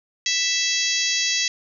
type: harmonic tone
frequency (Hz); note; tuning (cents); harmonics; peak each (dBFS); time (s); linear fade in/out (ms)
659.3; E5; 0; 3 / 4 / 5 / 6 / 7 / 8 / 9 / 10; -28 / -28 / -28 / -28 / -28 / -28 / -28 / -28; 0.26-1.48; 2
effects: none